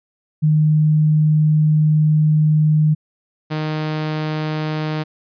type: tone pair in turn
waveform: sine / sawtooth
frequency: 153.6 / 154.67 Hz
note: D#3 / D#3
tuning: -22 / -10 cents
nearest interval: unison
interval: 12 cents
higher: second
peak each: -11 / -16 dBFS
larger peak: first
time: 0.42-2.95 / 3.5-5.04 s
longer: first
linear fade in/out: 20 ms
effects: resampled to 11025 Hz